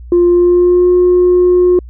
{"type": "tone with pitch glide", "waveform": "sine", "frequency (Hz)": [349.8, 359], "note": ["F4", "F4"], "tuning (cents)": [3, 48], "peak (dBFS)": -4, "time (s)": [0.12, 1.79], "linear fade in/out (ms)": 2, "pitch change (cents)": 45, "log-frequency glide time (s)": [0.27, 0.91], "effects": ["tanh soft clip ceiling -3 dBFS", "added 60 Hz sine -28 dBFS peak until 1.89 s"]}